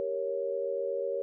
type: chord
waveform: sine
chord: G diminished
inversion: none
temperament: equal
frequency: 392 / 466.2 / 554.4 Hz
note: G4 / Bb4 / Db5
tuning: 0 / 0 / 0 cents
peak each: -36 / -34 / -32 dBFS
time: 0-1.22 s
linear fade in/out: 0 ms
effects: none